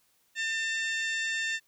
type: harmonic tone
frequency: 898 Hz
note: A5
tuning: 35 cents sharp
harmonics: 2 / 3 / 4 / 5 / 6 / 7 / 8 / 9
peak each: -30 / -36 / -38 / -46 / -47 / -51 / -42 / -54 dBFS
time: 0.35-1.6 s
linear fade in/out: 50 ms
effects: white hiss -69 dBFS RMS until 1.67 s